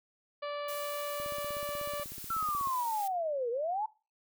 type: harmonic tone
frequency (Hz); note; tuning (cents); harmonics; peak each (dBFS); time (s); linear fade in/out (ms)
582; D5; -16; 1 / 2 / 3 / 4 / 5 / 6 / 7 / 8; -36 / -40 / -49 / -50 / -51 / -56 / -55 / -57; 0.42-2.04; 10
type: noise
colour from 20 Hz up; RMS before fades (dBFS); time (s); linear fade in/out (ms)
blue; -44; 0.68-3.08; 5
type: click train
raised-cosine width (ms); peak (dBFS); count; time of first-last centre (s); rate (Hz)
3; -36; 25; 1.2-2.672; 16.3
type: linear two-way sweep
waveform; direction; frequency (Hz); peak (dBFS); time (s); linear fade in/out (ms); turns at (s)
sine; down then up; 1357 to 454.2 to 893; -30; 2.3-3.86; 5; 3.5
effects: noise-tail reverb RT60 0.3 s tail -20 dB re dry